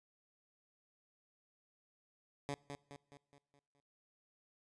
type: tone with echo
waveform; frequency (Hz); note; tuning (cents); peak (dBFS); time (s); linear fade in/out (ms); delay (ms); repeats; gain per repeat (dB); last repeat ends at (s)
10% pulse; 142.1; C#3; +43; -30; 2.49-2.54; 0; 210; 6; -6; 3.8
effects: noise-tail reverb RT60 1.0 s tail -24 dB re dry + resampled to 22050 Hz